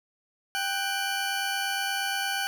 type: tone pair together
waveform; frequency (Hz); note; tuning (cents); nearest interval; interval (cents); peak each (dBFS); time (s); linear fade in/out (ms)
20% pulse; 789 / 1489.4; G5 / F#6; +11 / +11; major seventh; 1100; -25; 0.55-2.47; 0
effects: none